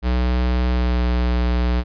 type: tone with pitch glide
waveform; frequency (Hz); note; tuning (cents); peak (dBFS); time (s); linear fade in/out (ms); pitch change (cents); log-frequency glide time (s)
square; 61.74 to 60.71; B1 to B1; 0 to -29; -17; 0.02-1.84; 50; -29; 0.67-1.04
effects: resampled to 11025 Hz